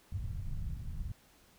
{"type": "low-pass noise", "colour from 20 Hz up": "pink", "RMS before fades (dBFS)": -38, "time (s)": [0.12, 1.12], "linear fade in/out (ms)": 5, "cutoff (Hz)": 140, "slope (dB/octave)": 24, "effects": ["pink hiss -64 dBFS RMS until 1.58 s"]}